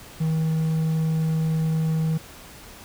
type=tone; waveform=triangle; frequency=159.5 Hz; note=D#3; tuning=43 cents sharp; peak=-18 dBFS; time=0.2-2.18 s; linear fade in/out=10 ms; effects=pink hiss -44 dBFS RMS until 2.84 s